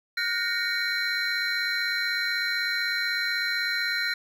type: tone cluster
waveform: triangle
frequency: 1429 / 1525 / 1857 / 2244 / 4074 Hz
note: F6 / G6 / A#6 / C#7 / C8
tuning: +39 / -48 / -7 / +21 / -47 cents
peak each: -29 / -34 / -28 / -32 / -29 dBFS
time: 0.17-4.14 s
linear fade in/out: 5 ms
effects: none